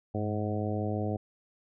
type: harmonic tone with a mistuned harmonic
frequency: 106 Hz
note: G#2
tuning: 36 cents sharp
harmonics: 1 / 2 / 3 / 4 / 5 / 6 / 7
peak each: -32 / -35 / -37 / -38 / -39 / -40 / -40 dBFS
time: 0.14-1.17 s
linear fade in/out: 10 ms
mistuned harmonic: 1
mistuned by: -64 cents
effects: none